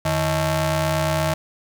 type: ring-modulated tone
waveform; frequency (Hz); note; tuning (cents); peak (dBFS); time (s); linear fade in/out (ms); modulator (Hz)
sawtooth; 239.8; A#3; +49; -12; 0.05-1.34; 5; 394
effects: 9-bit